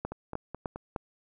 two click trains, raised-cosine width 1 ms, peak -23 / -18 dBFS, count 4 / 4, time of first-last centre 0.12-0.76 / 0.05-0.962 s, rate 4.69 / 3.29 Hz, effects none

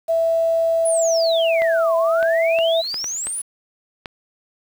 sine tone, 659.3 Hz, E5, in tune, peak -15 dBFS, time 0.08-2.82 s, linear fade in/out 20 ms
sine exponential two-way sweep, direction down then up, 10480 to 987.8 to 10480 Hz, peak -23 dBFS, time 0.85-3.42 s, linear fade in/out 10 ms, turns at 1.96 s
clicks, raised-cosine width 0.3 ms, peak -14 dBFS, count 7, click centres 1.62 / 2.228 / 2.588 / 2.943 / 3.043 / 3.27 / 4.058 s
effects 7-bit

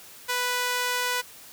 sawtooth tone with high-pass filter, 493.9 Hz, B4, in tune, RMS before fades -27 dBFS, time 0.28-1.22 s, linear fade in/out 20 ms, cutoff 1100 Hz, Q 0.8, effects white hiss -47 dBFS RMS until 1.52 s

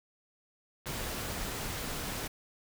clicks, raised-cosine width 0.3 ms, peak -31 dBFS, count 2, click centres 0.858 / 0.975 s
pink noise, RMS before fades -37 dBFS, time 0.86-2.28 s, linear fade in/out 10 ms
effects none

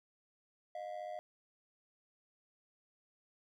triangle ring-modulated tone, 665 Hz, E5, 15 cents sharp, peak -36 dBFS, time 0.75-1.19 s, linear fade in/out 0 ms, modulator 47.5 Hz, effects none

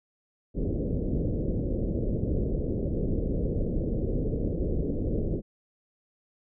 pink low-pass noise, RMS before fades -28 dBFS, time 0.54-5.42 s, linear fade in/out 50 ms, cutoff 530 Hz, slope 48 dB/octave, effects none

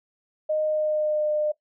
sine tone with pitch glide, 617 to 604.3 Hz, D#5 to D5, -15 to +49 cents, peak -21 dBFS, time 0.49-1.52 s, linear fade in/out 10 ms, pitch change -36 cents, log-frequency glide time 0.63-1.3 s, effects noise-tail reverb RT60 0.1 s tail -18 dB re dry

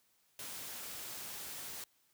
white noise, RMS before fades -45 dBFS, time 0.39-1.84 s, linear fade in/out 2 ms, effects white hiss -73 dBFS RMS until 2.13 s + high-pass 60 Hz 12 dB/octave

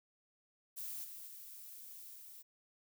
violet noise with level steps, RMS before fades -44 / -50 / -52 / -54 dBFS, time 0.76-2.43 s, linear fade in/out 20 ms, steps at 1.03 / 1.26 / 2.14 s, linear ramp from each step 20 ms, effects none

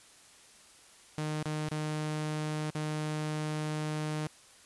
sawtooth tone with dropouts, 153.2 Hz, D#3, 27 cents flat, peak -28 dBFS, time 1.18-4.27 s, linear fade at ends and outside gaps 0 ms, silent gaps 1.427-1.457 / 1.686-1.714 / 2.703-2.751 s, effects white hiss -57 dBFS RMS until 4.65 s + resampled to 24000 Hz

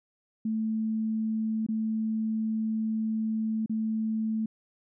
sine tone with dropouts, 220 Hz, A3, in tune, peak -26 dBFS, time 0.45-4.46 s, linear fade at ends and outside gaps 5 ms, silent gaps 1.665-1.686 / 3.661-3.695 s, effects none

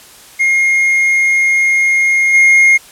triangle tone with level steps, 2138 Hz, C7, 37 cents sharp, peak -7 / -3 dBFS, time 0.39-2.78 s, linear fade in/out 20 ms, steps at 2.33 s, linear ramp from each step 20 ms, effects white hiss -39 dBFS RMS until 2.91 s + low-pass 12000 Hz 12 dB/octave

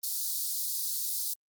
white high-pass noise, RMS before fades -32 dBFS, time 0.03-1.34 s, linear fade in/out 10 ms, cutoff 4000 Hz, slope 48 dB/octave, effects Opus 24 kbps

